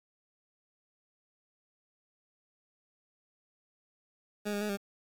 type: tone with pitch steps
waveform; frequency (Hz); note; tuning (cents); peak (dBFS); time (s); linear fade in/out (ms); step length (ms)
20% pulse; 207.7 / 204 / 210.2 / 200; G#3 / G#3 / G#3 / G3; 0 / -31 / +21 / +35; -27; 4.45-4.774; 20; 81
effects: 9-bit